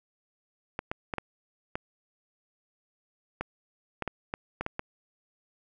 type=clicks; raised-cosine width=0.5 ms; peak=-16 dBFS; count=12; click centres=0.791 / 0.915 / 1.138 / 1.183 / 1.755 / 3.41 / 4.023 / 4.077 / 4.339 / 4.61 / 4.664 / 4.794 s; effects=none